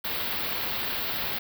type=band-stop noise; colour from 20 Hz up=white; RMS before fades=-30 dBFS; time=0.04-1.39 s; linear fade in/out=10 ms; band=4600 to 14000 Hz; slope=48 dB/octave; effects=none